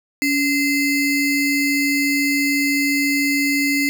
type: ring-modulated tone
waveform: square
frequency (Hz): 1174.7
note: D6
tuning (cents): 0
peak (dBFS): -14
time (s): 0.22-3.89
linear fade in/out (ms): 0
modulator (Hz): 893
effects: none